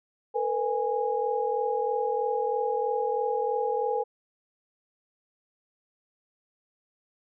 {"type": "tone cluster", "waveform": "sine", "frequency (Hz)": [453.7, 496.8, 826], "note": ["A#4", "B4", "G#5"], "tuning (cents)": [-47, 10, -10], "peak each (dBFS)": -29, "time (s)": [0.34, 4.04], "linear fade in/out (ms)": 20, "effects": []}